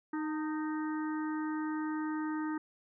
harmonic tone with a mistuned harmonic, 310 Hz, D#4, 6 cents flat, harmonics 1 / 3 / 4 / 5 / 6, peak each -33 / -43 / -45 / -47 / -49 dBFS, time 0.13-2.58 s, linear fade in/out 5 ms, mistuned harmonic 3, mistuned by -37 cents, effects none

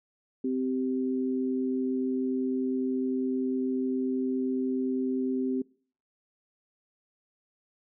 sine tone pair together, 259 / 388.8 Hz, C4 / G4, -17 / -14 cents, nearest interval perfect fifth, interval 703 cents, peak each -27 / -32 dBFS, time 0.44-5.62 s, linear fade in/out 5 ms, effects noise-tail reverb RT60 0.5 s tail -24 dB re dry

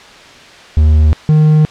triangle tone pair in turn, 76.9 / 153.8 Hz, D#2 / D#3, -20 / -20 cents, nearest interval octave, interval 1200 cents, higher second, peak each -3 dBFS, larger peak neither, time 0.77-1.13 / 1.29-1.65 s, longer neither, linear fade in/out 0 ms, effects white hiss -36 dBFS RMS until 1.7 s + low-pass 4000 Hz 12 dB/octave

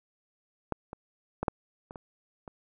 clicks, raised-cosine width 1 ms, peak -15 / -25 / -16 / -11 / -28 / -27 / -28 dBFS, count 7, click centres 0.723 / 0.931 / 1.43 / 1.482 / 1.909 / 1.958 / 2.478 s, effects none

